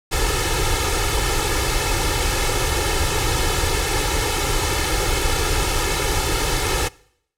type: noise with comb filter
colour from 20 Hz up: pink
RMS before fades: -20 dBFS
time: 0.11-6.89 s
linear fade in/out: 20 ms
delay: 2.3 ms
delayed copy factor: +0.9
effects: noise-tail reverb RT60 0.7 s tail -23 dB re dry + low-pass 11000 Hz 12 dB/octave